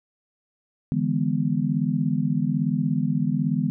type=chord; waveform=sine; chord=E dominant seventh; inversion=third; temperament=just; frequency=148.33 / 164.81 / 206 / 247.2 Hz; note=D3 / E3 / G#3 / B3; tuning=+18 / 0 / -14 / +2 cents; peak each=-26 dBFS; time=0.92-3.7 s; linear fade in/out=0 ms; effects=none